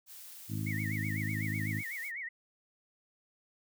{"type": "noise", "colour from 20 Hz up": "blue", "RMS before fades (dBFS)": -49, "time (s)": [0.06, 2.12], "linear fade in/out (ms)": 50}
{"type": "harmonic tone", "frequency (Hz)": 52.8, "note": "G#1", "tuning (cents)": 29, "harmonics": [2, 3, 4, 5, 6], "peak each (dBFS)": [-35, -39, -41, -43, -45], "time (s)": [0.48, 1.83], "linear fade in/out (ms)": 50}
{"type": "tone with vibrato", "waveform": "sine", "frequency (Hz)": 2024, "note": "B6", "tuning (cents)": 42, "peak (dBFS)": -37, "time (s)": [0.66, 2.29], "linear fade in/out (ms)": 10, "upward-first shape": "sine", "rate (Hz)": 8, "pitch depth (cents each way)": 190}
{"effects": []}